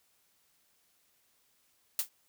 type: noise with exponential decay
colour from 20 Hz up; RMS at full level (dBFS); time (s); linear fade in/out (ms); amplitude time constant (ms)
blue; -25; 1.99-2.09; 2; 21
effects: white hiss -71 dBFS RMS until 2.28 s